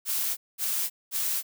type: noise bursts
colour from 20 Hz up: blue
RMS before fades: -28 dBFS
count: 3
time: 0.05-1.43 s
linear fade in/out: 50 ms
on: 320 ms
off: 210 ms
effects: none